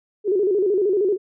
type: tone with vibrato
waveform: sine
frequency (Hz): 392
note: G4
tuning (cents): 0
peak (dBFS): -16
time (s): 0.24-1.18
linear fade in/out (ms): 50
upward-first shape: square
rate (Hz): 13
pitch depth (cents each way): 110
effects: none